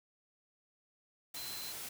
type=tone in noise; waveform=sine; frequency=4081 Hz; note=C8; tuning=44 cents flat; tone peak=-45 dBFS; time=1.36-1.72 s; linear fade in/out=5 ms; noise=white; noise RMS=-44 dBFS; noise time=1.34-1.89 s; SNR=-4 dB; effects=none